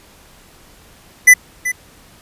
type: tone with echo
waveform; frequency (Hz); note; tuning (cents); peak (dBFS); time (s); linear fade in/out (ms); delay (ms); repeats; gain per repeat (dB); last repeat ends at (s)
square; 1999; B6; +20; -3; 1.27-1.34; 10; 380; 1; -14; 1.72
effects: pink hiss -46 dBFS RMS until 2.21 s + resampled to 32000 Hz